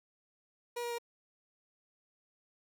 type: tone with pitch steps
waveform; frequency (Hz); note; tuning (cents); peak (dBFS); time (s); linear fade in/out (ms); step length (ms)
30% pulse; 480 / 475.9 / 471.8; B4 / A#4 / A#4; -49 / +36 / +21; -33; 0.76-0.985; 10; 75
effects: none

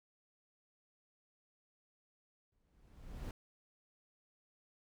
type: noise with exponential growth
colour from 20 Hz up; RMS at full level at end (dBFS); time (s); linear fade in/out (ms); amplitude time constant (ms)
brown; -40; 2.52-3.31; 2; 170
effects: none

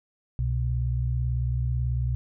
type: tone pair together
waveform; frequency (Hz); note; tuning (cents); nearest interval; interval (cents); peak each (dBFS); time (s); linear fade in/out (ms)
sine; 65.27 / 123.47; C2 / B2; -4 / 0; major seventh; 1104; -26; 0.39-2.15; 0
effects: none

